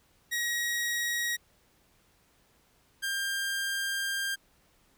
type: tone pair in turn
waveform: sawtooth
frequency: 1898 / 1596 Hz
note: A#6 / G6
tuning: +31 / +31 cents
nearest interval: minor third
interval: 300 cents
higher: first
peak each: -25 / -26 dBFS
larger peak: first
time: 0.31-1.37 / 3.02-4.36 s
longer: second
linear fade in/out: 20 ms
effects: pink hiss -66 dBFS RMS until 4.97 s